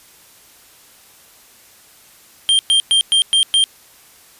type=tone bursts; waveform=square; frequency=3178 Hz; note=G7; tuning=23 cents sharp; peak=-11 dBFS; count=6; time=2.49-3.64 s; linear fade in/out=0 ms; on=100 ms; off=110 ms; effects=white hiss -47 dBFS RMS until 4.39 s + resampled to 32000 Hz